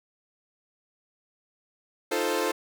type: chord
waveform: sawtooth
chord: F dominant seventh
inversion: third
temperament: equal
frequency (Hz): 311.1 / 349.2 / 440 / 523.3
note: Eb4 / F4 / A4 / C5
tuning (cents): 0 / 0 / 0 / 0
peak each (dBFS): -29 / -27 / -25 / -26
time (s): 2.11-2.52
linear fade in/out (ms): 10
effects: none